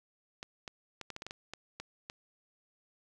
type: clicks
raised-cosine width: 0.2 ms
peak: -24 dBFS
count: 11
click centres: 0.429 / 0.678 / 1.013 / 1.103 / 1.164 / 1.221 / 1.266 / 1.309 / 1.536 / 1.8 / 2.099 s
effects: none